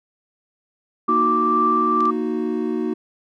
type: tone with tremolo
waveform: sine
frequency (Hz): 1174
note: D6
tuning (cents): -1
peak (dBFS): -15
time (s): 1.08-2.11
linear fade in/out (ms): 10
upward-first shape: triangle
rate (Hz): 2.2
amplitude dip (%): 25
type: chord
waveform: triangle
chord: D# minor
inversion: second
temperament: equal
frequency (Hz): 233.1 / 311.1 / 370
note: A#3 / D#4 / F#4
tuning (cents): 0 / 0 / 0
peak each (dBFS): -23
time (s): 1.08-2.94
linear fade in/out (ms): 10
type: clicks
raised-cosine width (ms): 0.2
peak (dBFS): -20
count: 2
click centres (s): 2.006 / 2.055
effects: none